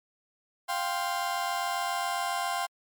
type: chord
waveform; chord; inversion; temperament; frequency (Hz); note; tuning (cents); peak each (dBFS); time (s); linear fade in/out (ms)
35% pulse; F suspended second; none; just; 698.5 / 785.8 / 1047.7; F5 / G5 / C6; 0 / +4 / +2; -31; 0.68-2.67; 20
effects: MP3 96 kbps